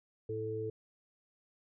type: harmonic tone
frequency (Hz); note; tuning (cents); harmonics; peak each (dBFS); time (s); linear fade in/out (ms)
109.6; A2; -6; 1 / 3 / 4; -41 / -45 / -36; 0.29-0.7; 5
effects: none